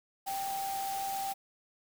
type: tone in noise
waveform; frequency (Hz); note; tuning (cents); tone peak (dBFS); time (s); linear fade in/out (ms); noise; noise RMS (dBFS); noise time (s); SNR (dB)
sine; 783; G5; -2; -33; 0.26-1.34; 20; white; -42; 0.26-1.34; +6
effects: none